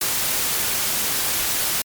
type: noise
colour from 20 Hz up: white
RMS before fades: -22 dBFS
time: 0.01-1.82 s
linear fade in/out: 5 ms
effects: MP3 96 kbps